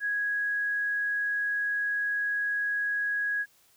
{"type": "tone", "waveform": "sine", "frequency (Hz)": 1660, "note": "G#6", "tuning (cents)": -1, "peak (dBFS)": -26, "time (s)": [0, 3.46], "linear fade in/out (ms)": 50, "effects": ["white hiss -63 dBFS RMS until 3.76 s"]}